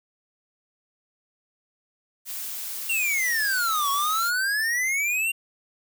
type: noise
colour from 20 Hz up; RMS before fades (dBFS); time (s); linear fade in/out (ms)
blue; -33; 2.25-4.32; 50
type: exponential two-way sweep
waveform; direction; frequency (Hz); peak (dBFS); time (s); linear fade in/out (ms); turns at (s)
square; down then up; 2794 to 1100 to 2794; -23; 2.89-5.32; 10; 3.9
effects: none